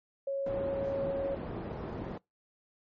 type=tone; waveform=sine; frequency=550 Hz; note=C#5; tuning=14 cents flat; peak=-30 dBFS; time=0.27-1.35 s; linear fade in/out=5 ms
type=low-pass noise; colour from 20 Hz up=white; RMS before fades=-39 dBFS; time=0.46-2.18 s; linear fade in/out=5 ms; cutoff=490 Hz; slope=12 dB/octave
effects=noise-tail reverb RT60 0.2 s tail -25 dB re dry + MP3 32 kbps